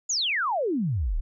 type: exponential sweep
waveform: sine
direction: down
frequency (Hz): 7230 to 30.11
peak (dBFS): -23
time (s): 0.09-1.21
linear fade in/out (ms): 10
effects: none